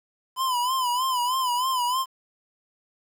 square tone with vibrato, 1009 Hz, B5, 37 cents sharp, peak -23 dBFS, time 0.36-2.06 s, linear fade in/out 50 ms, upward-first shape sine, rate 3.2 Hz, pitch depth 82 cents each way, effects 9-bit

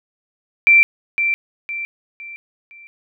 sine tone with echo, 2349 Hz, D7, in tune, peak -7 dBFS, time 0.67-0.83 s, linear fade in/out 0 ms, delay 510 ms, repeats 4, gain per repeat -8 dB, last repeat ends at 2.87 s, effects none

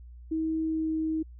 sine tone with pitch glide, 319.3 to 316.7 Hz, D#4 to D#4, +45 to +31 cents, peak -26 dBFS, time 0.31-1.23 s, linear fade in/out 10 ms, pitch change -14 cents, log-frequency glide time 0.61-0.91 s, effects added 60 Hz sine -44 dBFS peak until 1.39 s

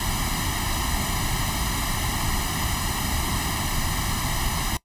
pink noise with comb filter, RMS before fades -25 dBFS, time 0-4.77 s, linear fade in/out 2 ms, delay 1 ms, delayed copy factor +0.85, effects noise-tail reverb RT60 0.1 s tail -20 dB re dry + resampled to 32000 Hz

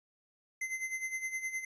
square tone with tremolo, 2064 Hz, C7, 24 cents flat, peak -33 dBFS, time 0.61-1.65 s, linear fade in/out 5 ms, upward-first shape sine, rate 9.7 Hz, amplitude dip 70%, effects resampled to 22050 Hz

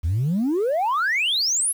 sine exponential sweep, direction up, 74.3 to 11480 Hz, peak -17 dBFS, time 0.03-1.73 s, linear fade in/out 20 ms, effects tanh soft clip ceiling -17 dBFS + 8-bit

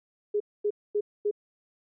sine tone bursts, 415.3 Hz, G#4, in tune, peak -23 dBFS, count 4, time 0.34-1.312 s, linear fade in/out 10 ms, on 63 ms, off 240 ms, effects none

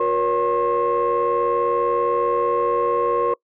sine tone cluster, 361.2 / 476.6 / 557 / 1075 Hz, F#4 / A#4 / C#5 / C6, -42 / +38 / +8 / +47 cents, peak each -25 / -19 / -24 / -20 dBFS, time 0-3.34 s, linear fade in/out 5 ms, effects noise-tail reverb RT60 0.1 s tail -24 dB re dry + tanh soft clip ceiling -12 dBFS

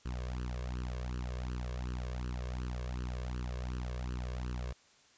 sawtooth tone with flanger, 61.74 Hz, B1, in tune, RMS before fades -38 dBFS, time 0.05-4.73 s, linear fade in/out 10 ms, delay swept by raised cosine 0.67 to 1.87 ms, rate 2.7 Hz, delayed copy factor +0.85, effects white hiss -64 dBFS RMS until 5.17 s + resampled to 16000 Hz

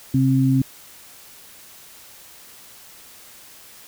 sine tone pair together, 132.7 / 265.4 Hz, C3 / C4, +25 / +25 cents, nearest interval octave, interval 1200 cents, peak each -17 dBFS, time 0.14-0.62 s, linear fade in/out 5 ms, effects white hiss -45 dBFS RMS until 3.87 s

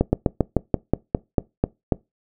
slowing click train, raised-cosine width 2 ms, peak -3 dBFS, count 11, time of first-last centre 0.01-1.922 s, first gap 120 ms, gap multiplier 1.1, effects noise-tail reverb RT60 0.2 s tail -22 dB re dry

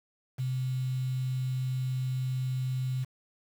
sine tone with quantisation, 129.1 Hz, C3, 23 cents flat, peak -28 dBFS, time 0.38-3.05 s, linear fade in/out 20 ms, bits 8, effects none

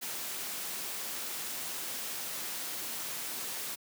white noise, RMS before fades -38 dBFS, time 0.01-3.76 s, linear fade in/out 20 ms, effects high-pass 150 Hz 12 dB/octave

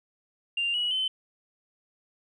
sine tone with pitch steps, 2789 / 2921 / 3059 Hz, F7 / F#7 / G7, -3 / -23 / -43 cents, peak -24 dBFS, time 0.57-1.08 s, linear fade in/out 5 ms, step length 170 ms, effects tanh soft clip ceiling -20 dBFS

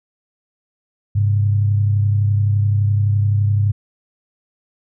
sine tone pair together, 101.9 / 133.65 Hz, G#2 / C3, -32 / +37 cents, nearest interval perfect fourth, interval 469 cents, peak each -13 / -24 dBFS, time 1.15-3.72 s, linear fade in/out 10 ms, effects none

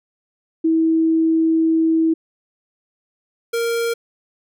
sine / square tone pair in turn, 323.7 / 465 Hz, E4 / A#4, -31 / -4 cents, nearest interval tritone, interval 627 cents, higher second, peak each -13 / -19 dBFS, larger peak first, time 0.64-2.14 / 3.53-3.94 s, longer first, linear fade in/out 10 ms, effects none

